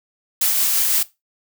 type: noise with tremolo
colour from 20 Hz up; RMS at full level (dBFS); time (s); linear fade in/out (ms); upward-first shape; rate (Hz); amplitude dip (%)
blue; -17; 0.41-1.03; 5; triangle; 5.9; 25
effects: noise-tail reverb RT60 0.2 s tail -17 dB re dry